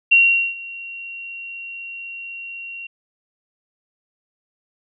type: tone with ADSR envelope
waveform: sine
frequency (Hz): 2748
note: F7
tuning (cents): -29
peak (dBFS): -8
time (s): 0.11-2.87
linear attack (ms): 13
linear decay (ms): 420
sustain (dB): -22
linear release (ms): 6
effects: none